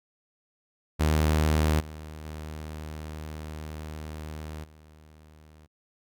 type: tone with level steps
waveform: sawtooth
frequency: 77.2 Hz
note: D#2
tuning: 13 cents flat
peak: -17 / -35 / -32 / -47 dBFS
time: 0.99-5.67 s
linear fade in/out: 20 ms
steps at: 1.79 / 2.24 / 4.63 s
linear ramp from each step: 20 ms
effects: Opus 48 kbps